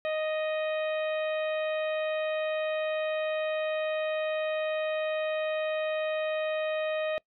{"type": "harmonic tone with a mistuned harmonic", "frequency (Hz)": 622.3, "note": "D#5", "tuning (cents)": 0, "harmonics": [1, 2, 3, 4, 5, 6], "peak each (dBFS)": [-28, -41, -40, -40, -46, -49], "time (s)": [0.05, 7.18], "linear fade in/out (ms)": 0, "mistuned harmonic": 6, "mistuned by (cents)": 25, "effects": ["noise-tail reverb RT60 0.1 s tail -23 dB re dry"]}